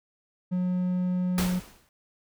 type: tone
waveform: triangle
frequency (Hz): 181.2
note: F#3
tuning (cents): -36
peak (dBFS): -22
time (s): 0.51-1.6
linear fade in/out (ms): 20
type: noise with exponential decay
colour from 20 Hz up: pink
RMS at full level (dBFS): -27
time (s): 1.38-1.89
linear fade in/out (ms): 1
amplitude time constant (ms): 110
effects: none